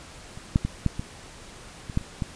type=clicks; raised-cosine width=5 ms; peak=-27 / -6 / -13 / -9 / -17 / -22 / -10 / -28 / -14 dBFS; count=9; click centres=0.375 / 0.559 / 0.65 / 0.863 / 0.995 / 1.898 / 1.974 / 2.012 / 2.222 s; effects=pink hiss -45 dBFS RMS until 2.35 s + resampled to 22050 Hz